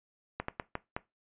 slowing click train, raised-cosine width 0.5 ms, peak -18 dBFS, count 5, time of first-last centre 0.4-0.965 s, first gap 84 ms, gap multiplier 1.36, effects noise-tail reverb RT60 0.2 s tail -18 dB re dry + resampled to 8000 Hz

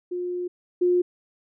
sine tone pair in turn, 356.8 / 356.8 Hz, F4 / F4, +37 / +37 cents, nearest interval unison, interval 0 cents, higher neither, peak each -26 / -17 dBFS, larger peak second, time 0.11-0.48 / 0.81-1.02 s, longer first, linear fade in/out 10 ms, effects none

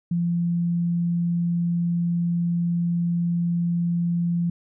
sine tone, 171.8 Hz, F3, 28 cents flat, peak -20 dBFS, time 0.11-4.5 s, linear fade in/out 5 ms, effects none

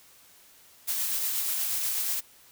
blue noise with tremolo, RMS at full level -28 dBFS, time 0.87-2.21 s, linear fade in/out 20 ms, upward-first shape sine, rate 8.3 Hz, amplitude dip 25%, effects white hiss -56 dBFS RMS until 2.51 s

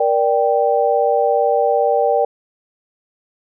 sine chord, G minor, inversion first, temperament just, 470.4 / 588 / 784 Hz, Bb4 / D5 / G5, +16 / +2 / 0 cents, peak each -17 dBFS, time 0-2.25 s, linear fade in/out 5 ms, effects none

